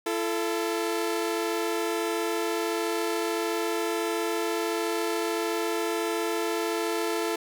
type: tone pair together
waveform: sawtooth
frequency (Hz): 338.5 / 440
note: E4 / A4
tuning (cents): +46 / 0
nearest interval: perfect fourth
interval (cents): 454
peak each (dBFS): -25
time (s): 0.06-7.36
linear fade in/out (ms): 5
effects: 8-bit